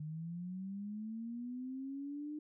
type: linear sweep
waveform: sine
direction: up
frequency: 149.8 to 303.7 Hz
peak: -40 dBFS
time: 0-2.39 s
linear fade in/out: 5 ms
effects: none